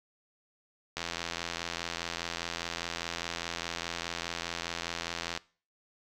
click train, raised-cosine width 0.2 ms, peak -16 dBFS, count 375, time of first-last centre 0.97-5.375 s, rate 84.9 Hz, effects noise-tail reverb RT60 0.4 s tail -21 dB re dry

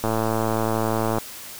click train, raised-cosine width 1 ms, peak -9 dBFS, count 128, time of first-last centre 0.04-1.184 s, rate 111 Hz, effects white hiss -38 dBFS RMS until 1.59 s

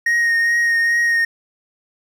triangle tone with vibrato, 1864.7 Hz, A#6, in tune, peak -12 dBFS, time 0.06-1.25 s, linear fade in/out 5 ms, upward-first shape triangle, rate 2.4 Hz, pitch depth 20 cents each way, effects none

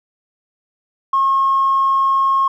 triangle tone with tanh clipping, 1082 Hz, C#6, 42 cents flat, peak -12 dBFS, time 1.13-2.48 s, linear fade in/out 5 ms, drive 4 dB, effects none

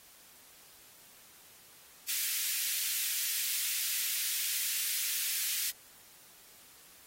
white high-pass noise, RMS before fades -33 dBFS, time 2.08-5.71 s, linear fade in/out 10 ms, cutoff 1900 Hz, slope 24 dB/octave, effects white hiss -57 dBFS RMS until 7.06 s + AAC 48 kbps

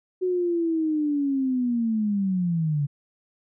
sine linear sweep, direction down, 370.8 to 139.9 Hz, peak -21 dBFS, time 0.21-2.87 s, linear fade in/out 20 ms, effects none

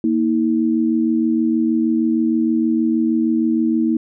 sine tone pair together, 233.5 / 319.9 Hz, A#3 / D#4, +3 / +48 cents, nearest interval perfect fourth, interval 545 cents, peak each -17 dBFS, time 0.04-3.97 s, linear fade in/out 2 ms, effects none

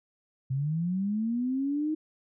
sine linear sweep, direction up, 128 to 314.8 Hz, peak -26 dBFS, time 0.5-1.95 s, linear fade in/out 10 ms, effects none

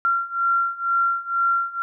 sine beating tone pair, 1372 / 1374.1 Hz, F6 / F6, -31 / -29 cents, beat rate 2.1 Hz, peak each -23 / -21 dBFS, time 0.05-1.82 s, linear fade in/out 0 ms, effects none

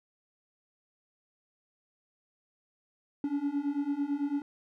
triangle beating tone pair, 280.2 / 289.2 Hz, C#4 / D4, +19 / -27 cents, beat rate 9 Hz, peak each -31 / -29 dBFS, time 3.24-4.42 s, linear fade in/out 2 ms, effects none

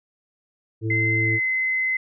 harmonic tone, 110.5 Hz, A2, 8 cents sharp, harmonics 1 / 3 / 4, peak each -23 / -28 / -34 dBFS, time 0.81-1.4 s, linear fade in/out 50 ms
sine tone with pitch glide, 2067 to 2049 Hz, C7 to C7, -22 to -37 cents, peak -20 dBFS, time 0.9-1.97 s, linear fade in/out 5 ms, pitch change -15 cents, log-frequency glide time 1.18-1.32 s
effects none

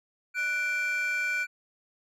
triangle tone pair together, 1480 / 2349 Hz, F#6 / D7, 0 / 0 cents, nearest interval minor sixth, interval 800 cents, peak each -26 dBFS, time 0.34-1.47 s, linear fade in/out 50 ms, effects tanh soft clip ceiling -22 dBFS

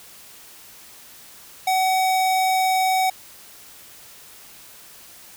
square tone, 753 Hz, F#5, 30 cents sharp, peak -18 dBFS, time 1.67-3.1 s, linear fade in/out 5 ms, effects white hiss -45 dBFS RMS until 5.36 s

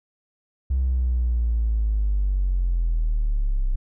triangle linear sweep, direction down, 66.1 to 31.65 Hz, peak -15 dBFS, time 0.7-3.76 s, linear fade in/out 10 ms, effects tanh soft clip ceiling -16 dBFS

